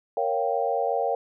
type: chord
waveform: sine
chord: G half-diminished seventh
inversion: first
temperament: equal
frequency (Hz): 466.2 / 554.4 / 698.5 / 784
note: Bb4 / Db5 / F5 / G5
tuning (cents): 0 / 0 / 0 / 0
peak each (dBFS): -28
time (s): 0.17-1.15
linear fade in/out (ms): 2
effects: none